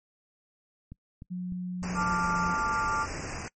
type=click train; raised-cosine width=5 ms; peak=-30 dBFS; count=6; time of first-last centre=0.92-2.426 s; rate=3.32 Hz
type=tone with pitch glide; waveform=sine; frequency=180.6 to 176.99 Hz; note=F#3 to F3; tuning=-42 to +23 cents; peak=-31 dBFS; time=1.3-2.55 s; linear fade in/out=20 ms; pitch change=-35 cents; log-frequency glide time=2.12-2.24 s
type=band-stop noise; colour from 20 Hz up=pink; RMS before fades=-36 dBFS; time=1.83-3.48 s; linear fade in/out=0 ms; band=2700 to 4800 Hz; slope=96 dB/octave
type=chord; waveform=sine; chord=D minor; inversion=second; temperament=equal; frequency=880 / 1174.7 / 1396.9 Hz; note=A5 / D6 / F6; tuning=0 / 0 / 0 cents; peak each=-32 / -29 / -31 dBFS; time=1.94-3.07 s; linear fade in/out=50 ms
effects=noise-tail reverb RT60 0.1 s tail -24 dB re dry + MP3 32 kbps